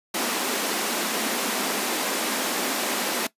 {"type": "high-pass noise", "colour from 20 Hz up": "pink", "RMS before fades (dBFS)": -26, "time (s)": [0.14, 3.27], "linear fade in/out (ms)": 5, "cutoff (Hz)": 210, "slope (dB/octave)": 48, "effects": ["noise-tail reverb RT60 0.1 s tail -18 dB re dry", "resampled to 32000 Hz"]}